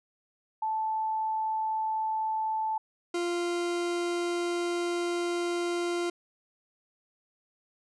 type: tone pair in turn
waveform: sine / 40% pulse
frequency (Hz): 876 / 347.6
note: A5 / F4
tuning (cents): -8 / -8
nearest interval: octave + major third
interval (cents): 1600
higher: first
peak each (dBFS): -27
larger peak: neither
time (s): 0.62-2.78 / 3.14-6.1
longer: second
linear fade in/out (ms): 5
effects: resampled to 22050 Hz

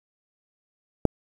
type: click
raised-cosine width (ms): 2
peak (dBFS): -4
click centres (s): 1.053
effects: 7-bit

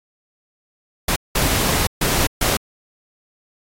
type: noise bursts at uneven times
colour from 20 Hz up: pink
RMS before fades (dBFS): -18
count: 4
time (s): 1.08-1.16 / 1.35-1.87 / 2.01-2.27 / 2.41-2.57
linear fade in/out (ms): 5
effects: AAC 48 kbps

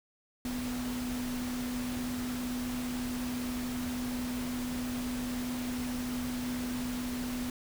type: tone in noise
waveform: sine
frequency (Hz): 247.8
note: B3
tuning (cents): +6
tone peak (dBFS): -33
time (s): 0.45-7.5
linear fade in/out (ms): 2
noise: pink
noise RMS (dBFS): -41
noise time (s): 0.45-7.5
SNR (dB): +5
effects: none

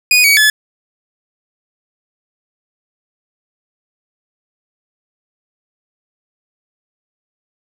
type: tone with pitch steps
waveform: sawtooth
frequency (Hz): 2474 / 2259 / 1719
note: D#7 / C#7 / A6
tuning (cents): -10 / +32 / -41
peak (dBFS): -4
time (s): 0.11-0.5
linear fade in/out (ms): 2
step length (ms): 130
effects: none

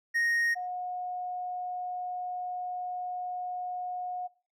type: tone pair in turn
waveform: triangle / sine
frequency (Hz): 1864.7 / 724.4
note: A#6 / F#5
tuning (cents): 0 / -37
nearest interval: octave + major third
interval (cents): 1637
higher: first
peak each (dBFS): -23 / -32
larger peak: first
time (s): 0.14-0.55 / 0.55-4.28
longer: second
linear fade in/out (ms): 20
effects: noise-tail reverb RT60 0.4 s tail -22 dB re dry

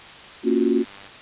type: chord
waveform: sine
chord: Gb major seventh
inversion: first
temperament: equal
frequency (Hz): 233.1 / 277.2 / 349.2 / 370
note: Bb3 / Db4 / F4 / Gb4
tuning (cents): 0 / 0 / 0 / 0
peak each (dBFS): -22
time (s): 0.43-0.85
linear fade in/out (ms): 50
type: click train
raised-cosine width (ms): 0.2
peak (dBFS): -26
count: 61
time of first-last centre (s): 0.47-1.074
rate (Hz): 99.3
effects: white hiss -41 dBFS RMS until 1.21 s + resampled to 8000 Hz

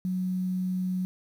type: tone with quantisation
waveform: sine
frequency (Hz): 184.2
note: F#3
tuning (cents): -7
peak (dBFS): -26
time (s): 0.05-1.05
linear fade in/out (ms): 0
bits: 9
effects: none

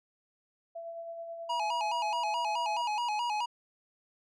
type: tone with tremolo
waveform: sine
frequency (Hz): 670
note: E5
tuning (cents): +28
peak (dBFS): -37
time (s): 0.75-2.82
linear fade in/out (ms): 10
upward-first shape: sine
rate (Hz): 9.3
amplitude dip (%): 35
type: tone with vibrato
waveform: square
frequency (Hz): 899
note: A5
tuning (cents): +37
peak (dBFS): -30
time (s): 1.49-3.46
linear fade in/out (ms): 10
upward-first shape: square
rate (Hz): 4.7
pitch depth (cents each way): 110
effects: low-pass 5000 Hz 12 dB/octave

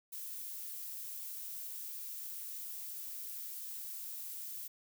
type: noise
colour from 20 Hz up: violet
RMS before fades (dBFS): -44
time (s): 0.12-4.68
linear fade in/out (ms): 10
effects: none

